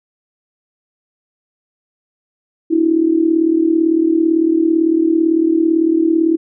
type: tone with amplitude modulation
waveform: sine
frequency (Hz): 326.3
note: E4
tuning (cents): -18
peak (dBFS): -7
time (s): 2.7-6.37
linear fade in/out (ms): 20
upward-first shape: sine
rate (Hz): 37.9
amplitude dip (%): 75
effects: none